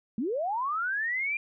sine linear sweep, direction up, 200 to 2415 Hz, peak -27 dBFS, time 0.18-1.37 s, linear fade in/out 2 ms, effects none

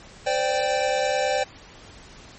square chord, C suspended second, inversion none, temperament equal with one note detuned, 517.8 / 587.3 / 784 Hz, C5 / D5 / G5, -18 / 0 / 0 cents, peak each -26 dBFS, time 0.26-1.44 s, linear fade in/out 10 ms, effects pink hiss -46 dBFS RMS until 2.38 s + MP3 32 kbps

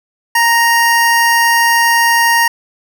square tone pair together, 932.4 / 1864.7 Hz, A#5 / A#6, 0 / 0 cents, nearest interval octave, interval 1200 cents, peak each -12 dBFS, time 0.35-2.48 s, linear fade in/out 5 ms, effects none

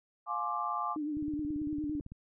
sine chord, D half-diminished seventh, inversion first, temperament just, 704.8 / 845.8 / 1057.2 / 1174.7 Hz, F5 / Ab5 / C6 / D6, +16 / +31 / +18 / 0 cents, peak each -39 / -38 / -38 / -34 dBFS, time 0.26-0.97 s, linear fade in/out 50 ms
sine tone with vibrato, 299.2 Hz, D4, 32 cents sharp, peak -32 dBFS, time 0.96-2 s, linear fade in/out 2 ms, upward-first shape triangle, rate 9.6 Hz, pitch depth 68 cents each way
click train, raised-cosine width 5 ms, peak -33 dBFS, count 18, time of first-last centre 1.17-2.12 s, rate 17.9 Hz
effects none

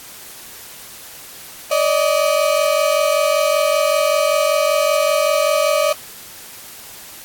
35% pulse tone pair together, 577.1 / 622.3 Hz, D5 / D#5, -30 / 0 cents, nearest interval minor second, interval 130 cents, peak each -15 dBFS, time 1.71-5.93 s, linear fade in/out 5 ms, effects white hiss -37 dBFS RMS until 7.24 s + AAC 64 kbps

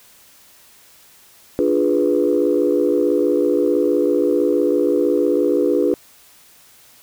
sine chord, D diminished seventh, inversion none, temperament equal, 293.7 / 349.2 / 415.3 / 493.9 Hz, D4 / F4 / Ab4 / Cb5, 0 / 0 / 0 / 0 cents, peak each -19 dBFS, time 1.59-5.94 s, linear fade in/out 0 ms, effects tanh soft clip ceiling -5 dBFS + white hiss -49 dBFS RMS until 7.02 s

